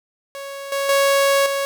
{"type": "tone with level steps", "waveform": "sawtooth", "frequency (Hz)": 554.4, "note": "C#5", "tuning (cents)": 0, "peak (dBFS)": [-26, -16, -10, -16], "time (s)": [0.35, 1.65], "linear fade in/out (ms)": 0, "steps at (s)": [0.72, 0.89, 1.46], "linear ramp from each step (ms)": 2, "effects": []}